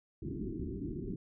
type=low-pass noise; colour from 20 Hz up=white; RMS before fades=-39 dBFS; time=0.22-1.16 s; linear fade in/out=5 ms; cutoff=390 Hz; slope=96 dB/octave; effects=none